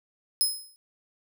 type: tone with exponential decay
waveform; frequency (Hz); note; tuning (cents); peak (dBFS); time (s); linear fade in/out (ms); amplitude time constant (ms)
15% pulse; 5120; D#8; +49; -13; 0.41-0.76; 0; 74
effects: none